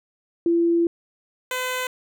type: tone pair in turn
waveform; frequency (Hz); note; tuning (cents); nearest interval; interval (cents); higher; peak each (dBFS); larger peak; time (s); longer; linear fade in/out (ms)
sine / 10% pulse; 338.8 / 507.6; E4 / B4; +48 / +47; perfect fifth; 699; second; -16; neither; 0.46-0.87 / 1.51-1.87; first; 2
effects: none